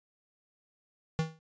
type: tone with exponential decay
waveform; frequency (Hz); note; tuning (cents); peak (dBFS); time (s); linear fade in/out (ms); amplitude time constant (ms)
square; 160; D#3; +49; -24; 1.19-1.39; 0; 43
effects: resampled to 16000 Hz